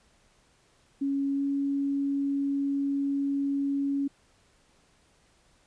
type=tone with pitch glide; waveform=sine; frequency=277.2 to 279.1 Hz; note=C#4 to C#4; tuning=0 to +12 cents; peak=-25 dBFS; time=1.01-4.08 s; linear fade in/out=10 ms; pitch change=+12 cents; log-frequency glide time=1.34-1.42 s; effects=pink hiss -64 dBFS RMS until 5.66 s + resampled to 22050 Hz